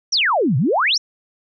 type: exponential two-way sweep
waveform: sine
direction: down then up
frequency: 6120 to 116.2 to 6120 Hz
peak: -14 dBFS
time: 0.12-0.98 s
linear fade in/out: 10 ms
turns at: 0.57 s
effects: none